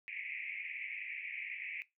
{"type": "band-pass noise", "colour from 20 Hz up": "white", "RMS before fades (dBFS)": -43, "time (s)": [0.08, 1.82], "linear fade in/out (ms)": 0, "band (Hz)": [2000, 2500], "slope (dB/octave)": 96, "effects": ["noise-tail reverb RT60 0.2 s tail -19 dB re dry"]}